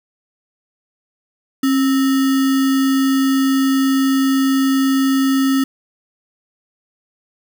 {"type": "tone with sample-and-hold", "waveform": "sine", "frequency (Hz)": 269, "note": "C4", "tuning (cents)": 48, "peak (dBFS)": -12, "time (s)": [1.63, 5.64], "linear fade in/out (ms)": 5, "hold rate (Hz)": 1575, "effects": []}